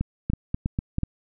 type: two click trains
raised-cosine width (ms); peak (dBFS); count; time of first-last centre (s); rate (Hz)
5; -12 / -12; 4 / 4; 0.3-1.033 / 0.01-0.984; 4.09 / 3.08
effects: none